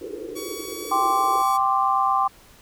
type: band-pass noise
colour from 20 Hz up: pink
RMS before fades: -34 dBFS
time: 0.01-1.42 s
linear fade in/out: 5 ms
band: 310 to 500 Hz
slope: 96 dB/octave
type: tone with pitch glide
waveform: 5% pulse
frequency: 1127 to 1134.2 Hz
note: C#6 to C#6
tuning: +28 to +39 cents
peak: -22 dBFS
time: 0.35-1.58 s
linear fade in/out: 20 ms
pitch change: +11 cents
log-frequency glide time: 0.74-0.85 s
type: chord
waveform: sine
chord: G suspended fourth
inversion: none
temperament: equal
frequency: 784 / 1046.5 / 1174.7 Hz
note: G5 / C6 / D6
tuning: 0 / 0 / 0 cents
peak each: -22 dBFS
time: 0.91-2.28 s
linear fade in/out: 10 ms
effects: pink hiss -51 dBFS RMS until 2.61 s